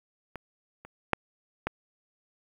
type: clicks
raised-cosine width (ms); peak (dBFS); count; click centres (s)
0.5; -23 / -30 / -7 / -13; 4; 0.357 / 0.85 / 1.133 / 1.67
effects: 8-bit